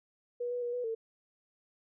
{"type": "tone with pitch steps", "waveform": "sine", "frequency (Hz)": [484.5, 489.8, 480.7, 491.7, 450.8], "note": ["B4", "B4", "B4", "B4", "A4"], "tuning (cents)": [-33, -14, -47, -8, 42], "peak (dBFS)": -32, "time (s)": [0.4, 0.95], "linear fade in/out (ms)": 10, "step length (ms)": 110, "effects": []}